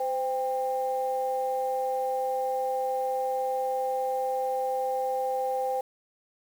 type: tone pair together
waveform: sine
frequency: 515 / 794.6 Hz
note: C5 / G5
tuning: -28 / +23 cents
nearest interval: minor sixth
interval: 751 cents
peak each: -28 dBFS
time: 0-5.81 s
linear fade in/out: 5 ms
effects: tanh soft clip ceiling -18 dBFS + 8-bit